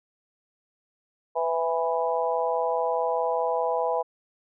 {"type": "harmonic tone with a mistuned harmonic", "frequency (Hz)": 164.81, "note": "E3", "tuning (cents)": 0, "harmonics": [3, 4, 5, 6], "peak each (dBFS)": [-27, -28, -29, -30], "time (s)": [1.35, 4.03], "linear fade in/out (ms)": 20, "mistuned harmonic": 3, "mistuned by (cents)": 17, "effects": []}